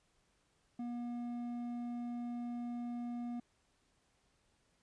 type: tone with hard clipping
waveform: sine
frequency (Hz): 240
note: B3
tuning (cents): -49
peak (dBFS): -40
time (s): 0.79-3.4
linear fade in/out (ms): 5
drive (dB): 6
effects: pink hiss -75 dBFS RMS until 4.82 s + resampled to 22050 Hz